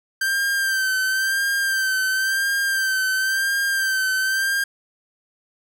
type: tone with vibrato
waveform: 45% pulse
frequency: 1568 Hz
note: G6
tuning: in tune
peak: -19 dBFS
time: 0.21-4.64 s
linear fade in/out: 5 ms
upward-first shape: sine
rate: 0.96 Hz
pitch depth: 43 cents each way
effects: none